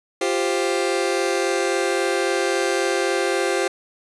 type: chord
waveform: sawtooth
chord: F suspended second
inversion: none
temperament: just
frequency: 349.2 / 392.9 / 523.8 Hz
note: F4 / G4 / C5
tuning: 0 / +4 / +2 cents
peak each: -20 / -19 / -20 dBFS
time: 0.21-3.68 s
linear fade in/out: 5 ms
effects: resampled to 24000 Hz